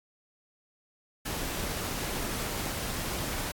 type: noise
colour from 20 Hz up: pink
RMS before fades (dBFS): -34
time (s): 1.25-3.52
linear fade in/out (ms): 10
effects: AAC 64 kbps